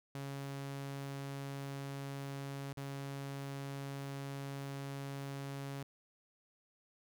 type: tone with dropouts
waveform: sawtooth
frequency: 138.59 Hz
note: C#3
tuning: in tune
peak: -37 dBFS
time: 0.15-5.83 s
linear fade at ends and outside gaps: 2 ms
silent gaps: 2.73-2.772 s
effects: none